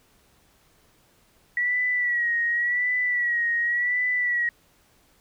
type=tone with vibrato; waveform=sine; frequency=1932 Hz; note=B6; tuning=39 cents flat; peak=-21 dBFS; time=1.57-4.49 s; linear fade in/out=2 ms; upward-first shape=sine; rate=0.9 Hz; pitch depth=53 cents each way; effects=pink hiss -61 dBFS RMS until 5.2 s